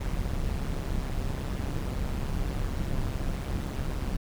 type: noise with amplitude modulation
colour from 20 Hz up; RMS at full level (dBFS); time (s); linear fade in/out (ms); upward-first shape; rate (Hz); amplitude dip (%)
brown; -27; 0-4.17; 10; sine; 135; 70
effects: none